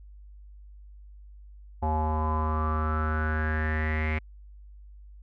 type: tone with low-pass filter sweep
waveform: square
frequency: 77.78 Hz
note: D#2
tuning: in tune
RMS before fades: -27 dBFS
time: 1.82-4.19 s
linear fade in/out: 10 ms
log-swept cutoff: 820 to 2200 Hz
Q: 8.8
effects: added 50 Hz sine -45 dBFS peak until 5.22 s